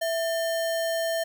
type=tone with sample-and-hold; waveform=sine; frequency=660 Hz; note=E5; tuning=2 cents sharp; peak=-24 dBFS; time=0.01-1.24 s; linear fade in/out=10 ms; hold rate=2450 Hz; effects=none